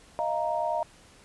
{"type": "chord", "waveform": "sine", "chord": "Eb suspended second", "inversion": "none", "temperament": "equal with one note detuned", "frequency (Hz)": [622.3, 692, 932.3], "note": ["Eb5", "F5", "Bb5"], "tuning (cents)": [0, -16, 0], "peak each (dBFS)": -30, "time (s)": [0.19, 0.83], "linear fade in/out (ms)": 0, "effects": ["pink hiss -55 dBFS RMS until 1.24 s", "resampled to 24000 Hz"]}